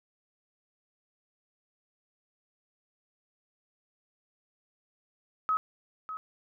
sine tone with echo, 1276 Hz, D#6, 43 cents sharp, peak -24 dBFS, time 5.49-5.57 s, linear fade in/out 0 ms, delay 600 ms, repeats 1, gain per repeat -11 dB, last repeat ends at 6.17 s, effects none

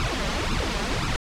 pink noise with flanger, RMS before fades -25 dBFS, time 0-1.16 s, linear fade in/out 0 ms, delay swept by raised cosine 0.76 to 5.06 ms, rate 1.9 Hz, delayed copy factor +0.85, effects low-pass 5000 Hz 12 dB/octave

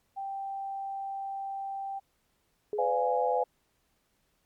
sine tone, 784 Hz, G5, in tune, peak -33 dBFS, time 0.16-2 s, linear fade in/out 20 ms
sine tone with exponential decay, 418.9 Hz, G#4, 15 cents sharp, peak -28 dBFS, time 2.73-3.33 s, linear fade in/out 1 ms, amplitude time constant 130 ms
sine chord, B diminished seventh, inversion none, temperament equal with one note detuned, 504 / 587.3 / 698.5 / 830.6 Hz, B4 / D5 / F5 / Ab5, +35 / 0 / 0 / 0 cents, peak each -28 / -34 / -31 / -29 dBFS, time 2.78-3.44 s, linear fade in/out 10 ms
effects pink hiss -73 dBFS RMS until 4.45 s + MP3 96 kbps

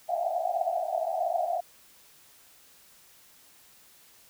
white band-pass noise, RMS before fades -29 dBFS, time 0.08-1.61 s, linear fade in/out 20 ms, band 650 to 740 Hz, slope 96 dB/octave, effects white hiss -57 dBFS RMS until 4.29 s

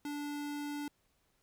square tone, 291.3 Hz, D4, 14 cents flat, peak -38 dBFS, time 0.05-0.88 s, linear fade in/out 2 ms, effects pink hiss -75 dBFS RMS until 1.42 s

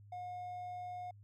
triangle tone, 720 Hz, F#5, 47 cents flat, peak -39 dBFS, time 0.12-1.11 s, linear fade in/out 5 ms, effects tanh soft clip ceiling -35 dBFS + added 102 Hz sine -55 dBFS peak until 1.23 s

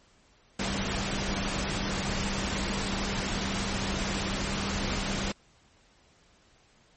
sine tone in noise, 196 Hz, G3, in tune, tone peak -35 dBFS, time 0.59-5.32 s, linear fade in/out 5 ms, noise pink, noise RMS -31 dBFS, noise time 0.59-5.32 s, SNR -7 dB, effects pink hiss -62 dBFS RMS until 6.96 s + MP3 32 kbps

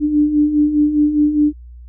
sine beating tone pair, 293.7 / 298.6 Hz, D4 / D4, 0 / +29 cents, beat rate 4.9 Hz, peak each -19 / -12 dBFS, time 0-1.53 s, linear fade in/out 50 ms, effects added 60 Hz sine -34 dBFS peak until 1.88 s

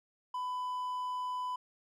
triangle tone, 1000 Hz, B5, 21 cents sharp, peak -32 dBFS, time 0.34-1.56 s, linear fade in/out 5 ms, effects none

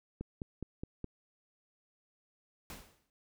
click train, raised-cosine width 3 ms, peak -26 dBFS, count 5, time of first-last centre 0.21-1.043 s, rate 4.8 Hz
pink noise with exponential decay, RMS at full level -44 dBFS, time 2.7-3.1 s, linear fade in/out 1 ms, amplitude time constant 85 ms
effects none

